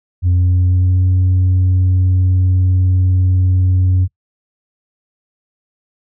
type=tone with pitch glide; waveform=sine; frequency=89.4 to 92.02 Hz; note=F2 to F#2; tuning=+41 to -9 cents; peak=-7 dBFS; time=0.22-4.08 s; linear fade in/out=50 ms; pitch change=+50 cents; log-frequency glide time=0.33-1.05 s; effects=noise-tail reverb RT60 0.1 s tail -22 dB re dry + tanh soft clip ceiling -8 dBFS